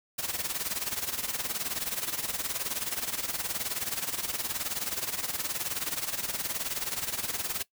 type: noise with tremolo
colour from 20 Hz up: white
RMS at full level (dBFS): -30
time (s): 0.18-7.63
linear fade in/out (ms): 10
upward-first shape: sine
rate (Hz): 19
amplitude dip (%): 75
effects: noise-tail reverb RT60 0.1 s tail -20 dB re dry